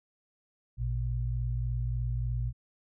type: tone pair together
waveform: sine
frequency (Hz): 56.63 / 120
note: A#1 / B2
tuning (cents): -49 / -49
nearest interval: octave + minor second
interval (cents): 1300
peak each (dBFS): -31 / -31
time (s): 0.77-2.53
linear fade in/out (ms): 50
effects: none